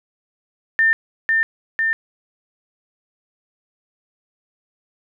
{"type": "tone with echo", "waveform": "sine", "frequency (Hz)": 1800, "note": "A6", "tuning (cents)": 39, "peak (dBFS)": -12, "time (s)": [0.79, 0.93], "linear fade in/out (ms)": 0, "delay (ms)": 500, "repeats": 2, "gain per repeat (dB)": -2, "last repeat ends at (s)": 1.93, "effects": []}